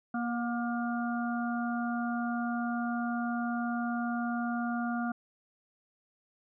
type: harmonic tone with a mistuned harmonic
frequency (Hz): 236.9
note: A#3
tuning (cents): +28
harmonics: 1 / 3 / 5 / 6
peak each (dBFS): -31 / -37 / -42 / -39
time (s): 0.14-5.12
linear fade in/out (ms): 5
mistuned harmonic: 3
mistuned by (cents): +17
effects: none